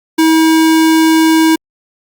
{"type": "tone", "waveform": "square", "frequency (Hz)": 320.8, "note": "E4", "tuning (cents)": -47, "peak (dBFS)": -7, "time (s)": [0.18, 1.56], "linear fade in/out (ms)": 10, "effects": ["Opus 48 kbps"]}